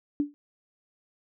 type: tone with exponential decay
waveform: sine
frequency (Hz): 290.3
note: D4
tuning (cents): -20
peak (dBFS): -19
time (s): 0.2-0.34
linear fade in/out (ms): 0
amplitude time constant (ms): 30
effects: none